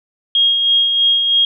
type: tone with tremolo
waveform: sine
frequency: 3260 Hz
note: G#7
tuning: 33 cents flat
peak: -9 dBFS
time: 0.35-1.45 s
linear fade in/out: 2 ms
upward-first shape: sine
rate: 3.1 Hz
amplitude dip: 40%
effects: none

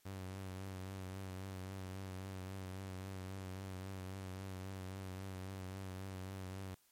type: tone with vibrato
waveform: sawtooth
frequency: 94.8 Hz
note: F#2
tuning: 43 cents sharp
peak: -40 dBFS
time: 0.05-6.75 s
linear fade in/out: 10 ms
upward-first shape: triangle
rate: 3.7 Hz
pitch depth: 47 cents each way
effects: white hiss -72 dBFS RMS until 6.91 s + MP3 64 kbps

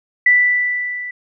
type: tone with level ramp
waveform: sine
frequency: 1975.5 Hz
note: B6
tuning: in tune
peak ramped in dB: -7 to -25 dBFS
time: 0.26-1.11 s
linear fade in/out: 5 ms
effects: none

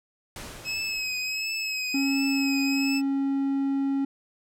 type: noise with exponential decay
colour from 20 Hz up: pink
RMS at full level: -37 dBFS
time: 0.36-2.02 s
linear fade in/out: 1 ms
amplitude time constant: 360 ms
type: tone with vibrato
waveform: 25% pulse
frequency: 2563 Hz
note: E7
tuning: 49 cents flat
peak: -24 dBFS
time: 0.64-3.02 s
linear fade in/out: 50 ms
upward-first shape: triangle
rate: 1.4 Hz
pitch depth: 45 cents each way
type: tone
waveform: triangle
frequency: 274.4 Hz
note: C#4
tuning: 17 cents flat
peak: -21 dBFS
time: 1.94-4.05 s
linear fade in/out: 5 ms
effects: low-pass 12000 Hz 12 dB/octave

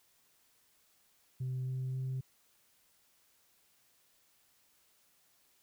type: tone with pitch steps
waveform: sine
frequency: 128.8 / 129.77 / 130.75 Hz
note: C3 / C3 / C3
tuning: -27 / -14 / -1 cents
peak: -32 dBFS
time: 1.4-2.21 s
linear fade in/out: 10 ms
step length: 270 ms
effects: tanh soft clip ceiling -32 dBFS + white hiss -70 dBFS RMS until 5.62 s

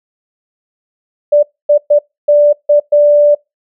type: tone bursts at uneven times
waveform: sine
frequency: 587.3 Hz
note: D5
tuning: in tune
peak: -4 dBFS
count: 6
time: 1.32-1.43 / 1.69-1.78 / 1.9-1.99 / 2.28-2.53 / 2.69-2.8 / 2.92-3.35 s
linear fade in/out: 10 ms
effects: noise-tail reverb RT60 0.2 s tail -25 dB re dry

